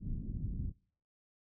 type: low-pass noise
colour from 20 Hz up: pink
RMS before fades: -38 dBFS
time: 0-0.73 s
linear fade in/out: 50 ms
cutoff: 220 Hz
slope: 24 dB/octave
effects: noise-tail reverb RT60 0.5 s tail -24 dB re dry